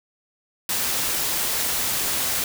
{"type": "noise", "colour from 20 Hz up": "white", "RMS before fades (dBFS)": -24, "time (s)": [0.69, 2.44], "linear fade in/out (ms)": 2, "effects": []}